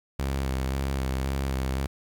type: tone with vibrato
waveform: sawtooth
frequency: 66.8 Hz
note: C2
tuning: 36 cents sharp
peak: -22 dBFS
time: 0.19-1.87 s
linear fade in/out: 5 ms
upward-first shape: square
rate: 1.9 Hz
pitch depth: 27 cents each way
effects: 9-bit